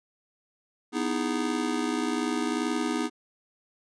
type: chord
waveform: square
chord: E major seventh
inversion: second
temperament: just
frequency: 247.2 / 309 / 329.6 / 412 Hz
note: B3 / D#4 / E4 / G#4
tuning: +2 / -12 / 0 / -14 cents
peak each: -31 / -31 / -36 / -35 dBFS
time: 0.92-3.1 s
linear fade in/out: 50 ms
effects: resampled to 22050 Hz